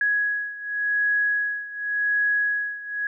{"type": "beating tone pair", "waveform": "sine", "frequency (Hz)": [1669, 1669.89], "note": ["G#6", "G#6"], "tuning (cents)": [8, 9], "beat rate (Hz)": 0.89, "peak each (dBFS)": [-23, -26], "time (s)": [0.01, 3.07], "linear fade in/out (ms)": 2, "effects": []}